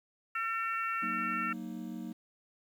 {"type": "harmonic tone", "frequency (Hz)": 451.7, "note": "A4", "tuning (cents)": 45, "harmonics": [3, 4, 5, 6], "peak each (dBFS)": [-33, -39, -42, -40], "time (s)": [0.35, 1.53], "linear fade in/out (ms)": 5}
{"type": "chord", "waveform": "triangle", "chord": "D# minor", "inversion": "first", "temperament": "just", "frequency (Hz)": [186.68, 233.3, 311.1], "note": ["F#3", "A#3", "D#4"], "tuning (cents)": [16, 2, 0], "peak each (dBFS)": [-41, -39, -42], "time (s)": [1.02, 2.13], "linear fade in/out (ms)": 10}
{"effects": ["10-bit"]}